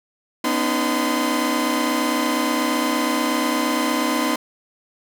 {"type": "tone cluster", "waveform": "sawtooth", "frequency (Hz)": [247.4, 283.1, 311.6, 1028], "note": ["B3", "C#4", "D#4", "C6"], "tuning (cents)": [3, 37, 3, -31], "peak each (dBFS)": [-20, -22, -20, -21], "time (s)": [0.44, 4.36], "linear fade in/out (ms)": 5, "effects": []}